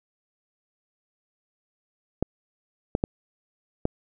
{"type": "clicks", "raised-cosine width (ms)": 2, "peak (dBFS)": -9, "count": 4, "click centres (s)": [2.226, 2.951, 3.039, 3.854], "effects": []}